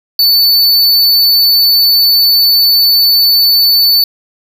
square tone, 4495 Hz, C#8, 23 cents sharp, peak -6 dBFS, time 0.19-4.04 s, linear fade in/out 2 ms, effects none

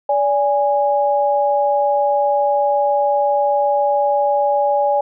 sine tone pair together, 577.2 / 825 Hz, D5 / G#5, -30 / -12 cents, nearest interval tritone, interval 618 cents, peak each -16 dBFS, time 0.09-5.01 s, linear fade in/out 5 ms, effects none

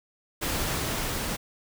pink noise with level ramp, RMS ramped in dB -28 to -31 dBFS, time 0.41-1.37 s, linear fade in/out 20 ms, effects none

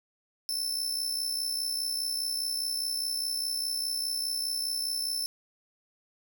sawtooth tone with amplitude modulation, 5300 Hz, E8, 9 cents sharp, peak -24 dBFS, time 0.49-5.26 s, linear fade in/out 0 ms, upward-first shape sine, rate 64.9 Hz, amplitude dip 60%, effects none

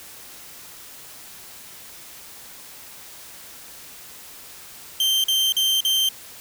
40% pulse tone bursts, 3136 Hz, G7, in tune, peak -17 dBFS, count 4, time 5-6.089 s, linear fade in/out 2 ms, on 240 ms, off 43 ms, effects white hiss -42 dBFS RMS until 6.4 s

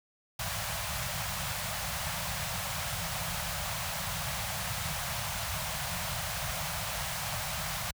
pink band-stop noise, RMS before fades -34 dBFS, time 0.39-7.91 s, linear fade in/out 5 ms, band 180 to 580 Hz, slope 48 dB/octave, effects high-pass 60 Hz 12 dB/octave

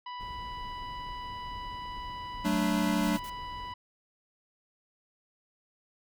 harmonic tone, 987.8 Hz, B5, in tune, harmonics 1 / 2 / 3 / 4 / 5, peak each -38 / -49 / -48 / -58 / -57 dBFS, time 0.06-3.74 s, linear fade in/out 5 ms
brown noise, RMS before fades -46 dBFS, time 0.19-3.74 s, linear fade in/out 20 ms
square chord, D major, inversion first, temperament equal with one note detuned, 187.69 / 220 / 293.7 Hz, F#3 / A3 / D4, +25 / 0 / 0 cents, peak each -31 dBFS, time 2.44-3.18 s, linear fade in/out 20 ms
white noise bursts, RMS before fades -48 dBFS, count 3, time 3.03-3.3 s, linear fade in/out 5 ms, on 62 ms, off 42 ms
effects none

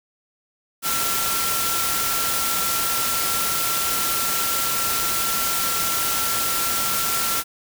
sine tone in noise, 1357 Hz, E6, 50 cents sharp, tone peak -28 dBFS, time 0.82-7.44 s, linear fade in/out 50 ms, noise white, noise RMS -23 dBFS, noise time 0.82-7.44 s, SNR -8 dB, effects none

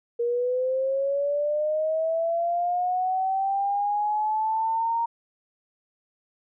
sine linear sweep, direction up, 469.7 to 932.3 Hz, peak -22 dBFS, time 0.19-5.06 s, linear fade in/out 10 ms, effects none

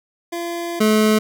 25% pulse tone pair in turn, 342 / 215.4 Hz, F4 / A3, -36 / -37 cents, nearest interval minor sixth, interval 801 cents, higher first, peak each -20 / -9 dBFS, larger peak second, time 0.32-0.8 / 0.8-1.19 s, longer first, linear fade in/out 10 ms, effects none

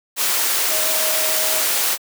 sine tone in noise, 630 Hz, D#5, 21 cents sharp, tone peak -27 dBFS, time 0.68-1.64 s, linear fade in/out 50 ms, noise white, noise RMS -19 dBFS, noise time 0.16-1.98 s, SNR -11 dB, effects high-pass 400 Hz 12 dB/octave

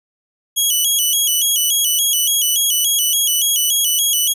10% pulse tone with vibrato, 3136 Hz, G7, in tune, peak -6 dBFS, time 0.56-4.34 s, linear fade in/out 20 ms, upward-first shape square, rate 3.5 Hz, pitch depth 92 cents each way, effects resampled to 32000 Hz

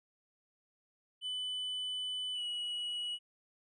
triangle tone with pitch glide, 3000 to 2923 Hz, F#7 to F#7, +23 to -22 cents, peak -34 dBFS, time 1.21-3.19 s, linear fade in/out 50 ms, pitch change -45 cents, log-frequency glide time 2.34-2.42 s, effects resampled to 22050 Hz

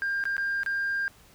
sine tone with dropouts, 1600 Hz, G6, 35 cents sharp, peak -24 dBFS, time 0.02-1.08 s, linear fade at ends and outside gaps 0 ms, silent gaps 0.239-0.254 / 0.367-0.38 / 0.633-0.662 s, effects tanh soft clip ceiling -23 dBFS + pink hiss -56 dBFS RMS until 1.34 s

